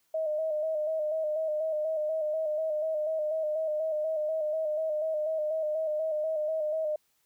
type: tone with vibrato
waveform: sine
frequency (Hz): 622.3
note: D#5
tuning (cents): 0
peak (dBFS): -27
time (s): 0.14-6.96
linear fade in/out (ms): 5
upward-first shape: square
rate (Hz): 4.1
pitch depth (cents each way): 40
effects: white hiss -72 dBFS RMS until 7.25 s